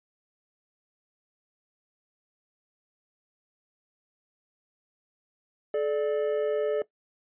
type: tone pair together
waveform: triangle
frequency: 430.7 / 589 Hz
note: A4 / D5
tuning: -37 / +5 cents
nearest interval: perfect fourth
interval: 542 cents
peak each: -24 / -26 dBFS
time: 5.74-6.82 s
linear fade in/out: 2 ms
effects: noise-tail reverb RT60 0.1 s tail -18 dB re dry + resampled to 8000 Hz